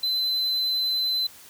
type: tone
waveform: triangle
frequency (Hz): 4045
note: B7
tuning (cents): +41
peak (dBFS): -21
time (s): 0.03-1.27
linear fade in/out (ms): 5
effects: white hiss -48 dBFS RMS until 1.49 s